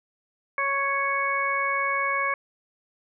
harmonic tone, 554.4 Hz, C#5, in tune, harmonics 1 / 2 / 3 / 4, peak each -33 / -26 / -30 / -27 dBFS, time 0.58-2.34 s, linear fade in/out 2 ms, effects none

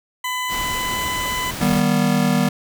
20% pulse tone, 1004 Hz, B5, 28 cents sharp, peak -17 dBFS, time 0.24-1.51 s, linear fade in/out 5 ms
pink noise, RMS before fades -29 dBFS, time 0.48-1.83 s, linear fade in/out 50 ms
square chord, Eb augmented, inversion none, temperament just, 155.56 / 194.45 / 243.1 Hz, Eb3 / G3 / B3, 0 / -14 / -27 cents, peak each -22 / -20 / -20 dBFS, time 1.61-2.49 s, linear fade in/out 5 ms
effects none

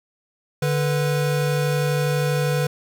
square tone pair together, 146.83 / 492.9 Hz, D3 / B4, 0 / -3 cents, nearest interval octave + major sixth, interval 2097 cents, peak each -21 / -25 dBFS, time 0.62-2.67 s, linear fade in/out 5 ms, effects none

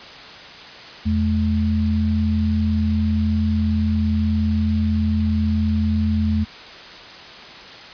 sine tone pair together, 84.03 / 215.2 Hz, E2 / A3, +34 / -38 cents, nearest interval octave + major third, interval 1628 cents, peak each -19 dBFS, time 1.05-6.45 s, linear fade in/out 20 ms, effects white hiss -38 dBFS RMS until 7.93 s + resampled to 11025 Hz

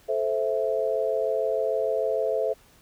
sine chord, A minor, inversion none, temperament equal with one note detuned, 436.7 / 523.3 / 659.3 Hz, A4 / C5 / E5, -13 / 0 / 0 cents, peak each -27 dBFS, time 0.08-2.54 s, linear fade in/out 20 ms, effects pink hiss -57 dBFS RMS until 2.81 s

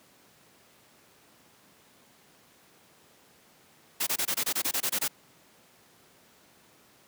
white noise bursts, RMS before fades -28 dBFS, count 12, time 4-5.081 s, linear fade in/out 10 ms, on 69 ms, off 23 ms, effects pink hiss -59 dBFS RMS until 7.07 s + high-pass 150 Hz 12 dB/octave

